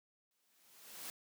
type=noise with exponential growth; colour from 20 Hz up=white; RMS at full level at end=-44 dBFS; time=0.31-1.1 s; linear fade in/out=1 ms; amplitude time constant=170 ms; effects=high-pass 150 Hz 12 dB/octave